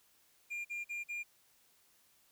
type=tone bursts; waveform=triangle; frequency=2400 Hz; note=D7; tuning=37 cents sharp; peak=-36 dBFS; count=4; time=0.5-1.235 s; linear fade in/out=20 ms; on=150 ms; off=45 ms; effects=white hiss -69 dBFS RMS until 2.31 s